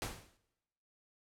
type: noise with exponential decay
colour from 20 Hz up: pink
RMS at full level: -36 dBFS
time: 0.02-0.37 s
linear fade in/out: 0 ms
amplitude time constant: 76 ms
effects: noise-tail reverb RT60 1.0 s tail -21 dB re dry + low-pass 12000 Hz 12 dB/octave